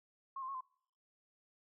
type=tone with pitch steps; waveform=sine; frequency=1082 / 1043 / 1094 / 1032 Hz; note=C#6 / C6 / C#6 / C6; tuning=-42 / -6 / -23 / -24 cents; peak=-40 dBFS; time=0.36-0.608 s; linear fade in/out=5 ms; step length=62 ms; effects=noise-tail reverb RT60 0.6 s tail -24 dB re dry